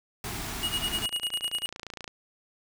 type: band-stop noise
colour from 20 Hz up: pink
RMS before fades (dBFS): -35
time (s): 0.24-1.06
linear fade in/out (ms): 2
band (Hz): 440 to 630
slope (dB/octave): 96
type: tone with tremolo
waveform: square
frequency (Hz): 2882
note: F#7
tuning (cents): -46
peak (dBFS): -26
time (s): 0.63-1.66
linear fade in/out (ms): 0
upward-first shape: sine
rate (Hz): 10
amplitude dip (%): 95
type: click train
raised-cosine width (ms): 0.2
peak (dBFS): -21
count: 39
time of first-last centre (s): 0.74-2.078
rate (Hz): 28.4
effects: none